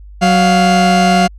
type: tone pair together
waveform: 40% pulse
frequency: 185.8 / 701.5 Hz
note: F#3 / F5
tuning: +7 / +8 cents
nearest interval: octave + major seventh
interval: 2301 cents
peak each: -10 dBFS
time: 0.21-1.28 s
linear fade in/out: 20 ms
effects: added 50 Hz sine -32 dBFS peak until 1.38 s + low-pass 7000 Hz 12 dB/octave